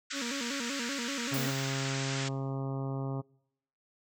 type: band-pass noise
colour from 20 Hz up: pink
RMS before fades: -38 dBFS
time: 0.1-2.29 s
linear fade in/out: 10 ms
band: 1300 to 7900 Hz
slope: 96 dB/octave
type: tone with vibrato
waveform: 35% pulse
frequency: 257 Hz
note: C4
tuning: 31 cents flat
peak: -34 dBFS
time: 0.12-1.53 s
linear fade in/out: 50 ms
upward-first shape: square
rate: 5.2 Hz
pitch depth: 140 cents each way
type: harmonic tone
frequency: 135.4 Hz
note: C#3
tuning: 40 cents flat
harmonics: 1 / 2 / 3 / 4 / 5 / 6 / 7 / 8 / 9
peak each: -33 / -39 / -43 / -45 / -47 / -49 / -50 / -51 / -52 dBFS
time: 1.31-3.22 s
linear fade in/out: 20 ms
type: noise with exponential decay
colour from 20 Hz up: violet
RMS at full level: -37 dBFS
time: 1.34-2.03 s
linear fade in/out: 0 ms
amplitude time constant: 150 ms
effects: noise-tail reverb RT60 0.8 s tail -26 dB re dry